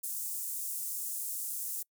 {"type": "high-pass noise", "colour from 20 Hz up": "pink", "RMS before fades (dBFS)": -37, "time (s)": [0.03, 1.83], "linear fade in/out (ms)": 10, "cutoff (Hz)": 8100, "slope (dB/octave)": 24, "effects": ["noise-tail reverb RT60 0.1 s tail -25 dB re dry"]}